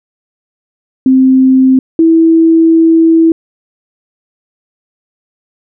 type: tone pair in turn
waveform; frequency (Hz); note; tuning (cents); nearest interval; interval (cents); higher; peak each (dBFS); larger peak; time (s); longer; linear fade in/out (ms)
sine; 261.6 / 326.9; C4 / E4; 0 / -14; major third; 386; second; -3; neither; 1.06-1.79 / 1.99-3.32; second; 2
effects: none